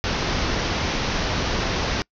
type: low-pass noise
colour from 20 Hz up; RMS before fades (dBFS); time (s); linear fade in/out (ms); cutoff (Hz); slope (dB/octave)
pink; -24; 0.04-2.02; 0; 6100; 96
effects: noise-tail reverb RT60 0.1 s tail -26 dB re dry